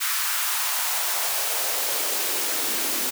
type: noise with high-pass filter sweep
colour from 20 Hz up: white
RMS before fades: -25 dBFS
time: 0-3.11 s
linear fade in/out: 20 ms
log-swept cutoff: 1400 to 240 Hz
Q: 1.9
effects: none